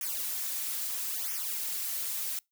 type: noise with flanger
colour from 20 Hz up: blue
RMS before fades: -34 dBFS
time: 0.01-2.39 s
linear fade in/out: 2 ms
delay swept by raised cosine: 0.24 to 4.94 ms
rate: 0.76 Hz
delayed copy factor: -0.85
effects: noise-tail reverb RT60 0.2 s tail -26 dB re dry